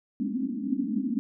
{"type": "band-pass noise", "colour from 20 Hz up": "white", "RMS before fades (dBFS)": -29, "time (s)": [0.2, 1.19], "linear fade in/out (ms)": 0, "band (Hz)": [200, 290], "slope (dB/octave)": 96, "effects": []}